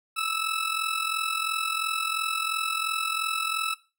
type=tone with amplitude modulation; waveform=20% pulse; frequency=1310 Hz; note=E6; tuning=11 cents flat; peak=-18 dBFS; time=0.16-3.75 s; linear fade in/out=20 ms; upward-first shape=sine; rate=42.9 Hz; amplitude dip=65%; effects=noise-tail reverb RT60 0.3 s tail -18 dB re dry